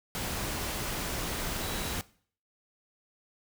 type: tone in noise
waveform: sine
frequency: 3900 Hz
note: B7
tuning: 23 cents flat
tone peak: -44 dBFS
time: 1.61-1.93 s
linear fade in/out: 0 ms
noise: pink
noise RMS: -34 dBFS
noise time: 0.15-2.01 s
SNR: -13 dB
effects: noise-tail reverb RT60 0.5 s tail -20 dB re dry